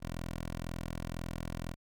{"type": "tone", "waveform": "10% pulse", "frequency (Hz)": 42, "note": "E1", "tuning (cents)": 33, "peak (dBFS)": -29, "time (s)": [0, 1.76], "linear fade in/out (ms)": 50, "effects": []}